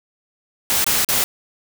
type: noise with dropouts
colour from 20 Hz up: white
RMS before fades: -18 dBFS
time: 0.7-1.24 s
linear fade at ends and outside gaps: 0 ms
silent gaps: 0.843-0.865 / 1.047-1.088 s
effects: none